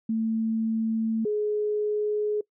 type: tone pair in turn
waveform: sine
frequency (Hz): 223.2 / 420.6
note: A3 / G#4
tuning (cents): +25 / +22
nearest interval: major seventh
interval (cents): 1097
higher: second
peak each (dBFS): -23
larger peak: neither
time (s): 0.09-1.25 / 1.25-2.41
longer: neither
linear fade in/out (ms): 5
effects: noise-tail reverb RT60 0.1 s tail -22 dB re dry